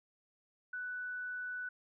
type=tone; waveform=sine; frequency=1488 Hz; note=F#6; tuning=9 cents sharp; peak=-38 dBFS; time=0.73-1.69 s; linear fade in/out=5 ms; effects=none